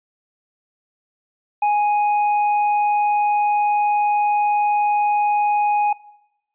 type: tone with tanh clipping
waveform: triangle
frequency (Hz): 830.6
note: G#5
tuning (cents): 0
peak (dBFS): -16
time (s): 1.62-5.93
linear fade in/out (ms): 5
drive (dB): 10
effects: noise-tail reverb RT60 0.9 s tail -21 dB re dry + resampled to 8000 Hz